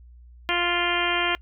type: harmonic tone with a mistuned harmonic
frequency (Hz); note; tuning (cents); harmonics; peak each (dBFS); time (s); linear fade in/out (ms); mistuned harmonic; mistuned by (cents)
349.2; F4; 0; 1 / 2 / 3 / 4 / 5 / 6 / 7 / 8 / 9; -30 / -30 / -30 / -30 / -30 / -30 / -30 / -30 / -30; 0.49-1.35; 0; 7; -17
effects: noise-tail reverb RT60 0.1 s tail -25 dB re dry + added 60 Hz sine -45 dBFS peak until 1.41 s